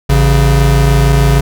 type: tone pair together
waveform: square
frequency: 55.05 / 138.59 Hz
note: A1 / C#3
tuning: +2 / 0 cents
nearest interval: octave + major third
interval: 1598 cents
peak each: -10 dBFS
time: 0.09-1.41 s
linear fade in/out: 10 ms
effects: none